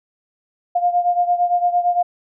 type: beating tone pair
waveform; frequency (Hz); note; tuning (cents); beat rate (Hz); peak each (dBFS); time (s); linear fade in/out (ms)
sine; 704 / 712.8; F5 / F5; +14 / +35; 8.8; -16 / -20; 0.75-2.03; 10
effects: none